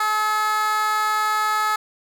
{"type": "tone with high-pass filter", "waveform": "15% pulse", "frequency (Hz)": 428.3, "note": "A4", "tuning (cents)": -47, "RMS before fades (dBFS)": -21, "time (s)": [0, 1.76], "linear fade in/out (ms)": 5, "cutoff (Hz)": 1100, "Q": 3.6, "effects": []}